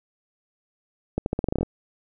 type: accelerating click train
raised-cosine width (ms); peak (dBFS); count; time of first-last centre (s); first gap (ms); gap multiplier
2; -10; 11; 1.18-1.631; 81; 0.86
effects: none